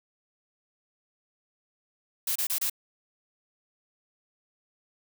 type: noise bursts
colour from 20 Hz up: blue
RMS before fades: -28 dBFS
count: 4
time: 2.27-2.698 s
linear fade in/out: 5 ms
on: 86 ms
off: 28 ms
effects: none